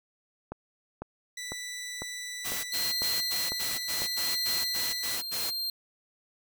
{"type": "click train", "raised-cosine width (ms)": 1, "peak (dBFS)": -22, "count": 8, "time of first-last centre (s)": [0.52, 4.02], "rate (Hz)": 2}
{"type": "tone", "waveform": "15% pulse", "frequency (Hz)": 1975.5, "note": "B6", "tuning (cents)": 0, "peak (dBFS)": -30, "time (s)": [1.37, 5.17], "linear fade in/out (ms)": 5}
{"type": "noise bursts", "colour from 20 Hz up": "white", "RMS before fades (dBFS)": -34, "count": 11, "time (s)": [2.44, 5.51], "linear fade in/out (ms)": 20, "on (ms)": 200, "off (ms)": 87}
{"type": "tone with tremolo", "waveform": "45% pulse", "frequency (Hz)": 4186, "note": "C8", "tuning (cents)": 0, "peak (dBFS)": -27, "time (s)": [2.72, 5.7], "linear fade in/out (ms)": 2, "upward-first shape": "triangle", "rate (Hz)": 0.71, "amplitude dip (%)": 60}
{"effects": []}